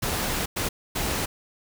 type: noise bursts at uneven times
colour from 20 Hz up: pink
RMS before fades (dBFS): -27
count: 3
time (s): 0.02-0.46 / 0.56-0.69 / 0.95-1.26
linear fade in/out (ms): 10
effects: none